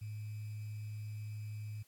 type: tone with sample-and-hold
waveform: sine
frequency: 106.3 Hz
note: G#2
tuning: 41 cents sharp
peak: -40 dBFS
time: 0.01-1.83 s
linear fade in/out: 10 ms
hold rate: 2450 Hz
effects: white hiss -69 dBFS RMS until 1.87 s + AAC 64 kbps